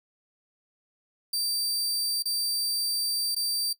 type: tone with dropouts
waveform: sawtooth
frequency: 4667 Hz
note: D8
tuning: 12 cents flat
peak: -23 dBFS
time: 1.33-3.73 s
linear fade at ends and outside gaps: 5 ms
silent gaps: 2.225-2.255 / 3.349-3.363 s
effects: noise-tail reverb RT60 0.1 s tail -18 dB re dry